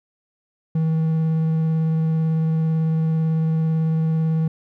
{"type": "tone with vibrato", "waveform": "triangle", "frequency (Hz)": 160.2, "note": "E3", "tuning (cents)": -49, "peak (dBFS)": -15, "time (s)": [0.75, 4.48], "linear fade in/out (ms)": 5, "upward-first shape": "sine", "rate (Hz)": 18, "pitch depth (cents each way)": 10, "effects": []}